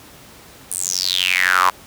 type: tone with high-pass filter sweep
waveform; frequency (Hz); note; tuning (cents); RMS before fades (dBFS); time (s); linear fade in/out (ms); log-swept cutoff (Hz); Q
sawtooth; 91.7; F#2; -15; -18; 0.71-1.7; 5; 9800 to 1000; 7.5
effects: pink hiss -43 dBFS RMS until 1.86 s + high-pass 60 Hz 12 dB/octave